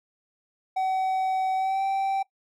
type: tone with pitch glide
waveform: triangle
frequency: 757 to 777.8 Hz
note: F#5 to G5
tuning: +39 to -14 cents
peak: -21 dBFS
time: 0.76-2.23 s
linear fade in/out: 10 ms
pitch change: +47 cents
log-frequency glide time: 1.55-1.83 s
effects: noise-tail reverb RT60 0.1 s tail -20 dB re dry